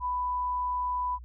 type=tone; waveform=sine; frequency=993 Hz; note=B5; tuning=9 cents sharp; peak=-27 dBFS; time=0-1.19 s; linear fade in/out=50 ms; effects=added 60 Hz sine -42 dBFS peak until 1.24 s